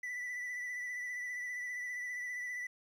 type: tone with vibrato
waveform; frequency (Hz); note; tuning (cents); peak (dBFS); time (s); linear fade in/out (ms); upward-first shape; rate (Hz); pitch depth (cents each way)
triangle; 1975.5; B6; 0; -36; 0.03-2.67; 5; triangle; 15; 33
effects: 12-bit